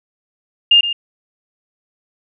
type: tone with echo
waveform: sine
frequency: 2817 Hz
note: F7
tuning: 14 cents sharp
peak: -6 dBFS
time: 0.71-0.81 s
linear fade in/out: 5 ms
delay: 120 ms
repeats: 1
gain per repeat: -11 dB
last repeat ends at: 0.93 s
effects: none